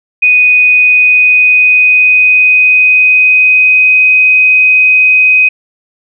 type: tone with pitch glide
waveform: sine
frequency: 2489 to 2512 Hz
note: D#7 to D#7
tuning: 0 to +16 cents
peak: -3 dBFS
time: 0.22-5.49 s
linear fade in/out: 10 ms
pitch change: +16 cents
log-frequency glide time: 0.57-4.03 s
effects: none